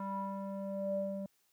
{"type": "tone with low-pass filter sweep", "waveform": "square", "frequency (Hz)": 196, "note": "G3", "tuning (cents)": 0, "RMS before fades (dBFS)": -38, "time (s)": [0, 1.26], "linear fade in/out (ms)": 2, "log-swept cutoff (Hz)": [1100, 480], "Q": 7.6, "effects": ["white hiss -74 dBFS RMS until 1.52 s", "high-pass 60 Hz 12 dB/octave"]}